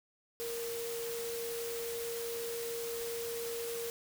sine tone in noise, 466.2 Hz, A#4, in tune, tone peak -37 dBFS, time 0.4-3.9 s, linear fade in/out 0 ms, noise white, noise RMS -43 dBFS, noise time 0.4-3.9 s, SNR +3 dB, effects none

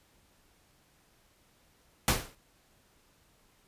pink noise with exponential decay, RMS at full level -21 dBFS, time 2.08-2.35 s, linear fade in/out 1 ms, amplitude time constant 57 ms, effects pink hiss -66 dBFS RMS until 3.67 s + resampled to 32000 Hz

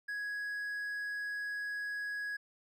triangle tone, 1666 Hz, G#6, 5 cents sharp, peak -34 dBFS, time 0.08-2.37 s, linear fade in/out 10 ms, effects none

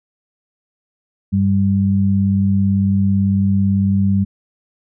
sine tone pair together, 98 / 196 Hz, G2 / G3, 0 / 0 cents, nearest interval octave, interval 1200 cents, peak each -16 / -14 dBFS, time 1.32-4.25 s, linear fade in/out 20 ms, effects none

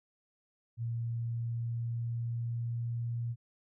sine tone with pitch glide, 116.54 to 117.96 Hz, A#2 to A#2, 0 to +21 cents, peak -32 dBFS, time 0.77-3.36 s, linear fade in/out 50 ms, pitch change +21 cents, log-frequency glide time 1.06-3.24 s, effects none

